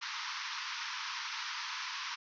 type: band-pass noise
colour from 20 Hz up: pink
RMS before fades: -40 dBFS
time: 0.01-2.16 s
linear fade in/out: 20 ms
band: 920 to 6000 Hz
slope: 96 dB/octave
effects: none